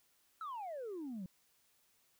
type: exponential sweep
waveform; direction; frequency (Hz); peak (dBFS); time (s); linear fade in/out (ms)
sine; down; 1349 to 174.61; -39; 0.41-1.26; 2
effects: tanh soft clip ceiling -39 dBFS + white hiss -73 dBFS RMS until 2.19 s